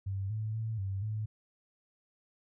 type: tone with pitch steps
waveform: sine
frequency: 97.4 / 108.5 / 111.3 / 97.1 / 107.7 Hz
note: G2 / A2 / A2 / G2 / A2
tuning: -11 / -24 / +20 / -16 / -37 cents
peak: -32 dBFS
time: 0.06-1.26 s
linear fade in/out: 10 ms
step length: 240 ms
effects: none